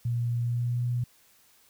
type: tone with pitch glide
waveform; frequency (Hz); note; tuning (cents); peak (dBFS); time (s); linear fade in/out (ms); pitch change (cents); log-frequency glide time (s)
sine; 119 to 121.71; A#2 to B2; +36 to -25; -25; 0.05-1.04; 5; +39; 0.41-0.82
effects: white hiss -61 dBFS RMS until 1.69 s